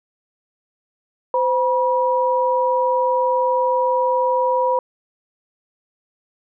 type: tone pair together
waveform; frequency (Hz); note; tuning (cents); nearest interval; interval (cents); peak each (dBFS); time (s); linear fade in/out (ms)
sine; 514.6 / 967; C5 / B5; -29 / -37; major seventh; 1092; -18; 1.34-4.79; 2
effects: none